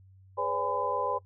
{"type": "tone cluster", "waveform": "sine", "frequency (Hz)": [414.4, 503, 570, 822, 1009], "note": ["G#4", "B4", "C#5", "G#5", "B5"], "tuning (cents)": [-4, 32, 48, -18, 37], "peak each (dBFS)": [-38, -33, -34, -36, -31], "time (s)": [0.37, 1.19], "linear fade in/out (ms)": 20, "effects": ["noise-tail reverb RT60 0.1 s tail -20 dB re dry", "added 95 Hz sine -53 dBFS peak until 1.25 s"]}